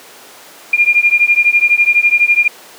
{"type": "beating tone pair", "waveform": "sine", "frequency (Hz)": [2404, 2416], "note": ["D7", "D7"], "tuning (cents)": [40, 48], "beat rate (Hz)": 12, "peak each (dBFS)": -11, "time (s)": [0.73, 2.48], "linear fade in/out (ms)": 5, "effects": ["pink hiss -37 dBFS RMS until 2.78 s", "high-pass 400 Hz 12 dB/octave"]}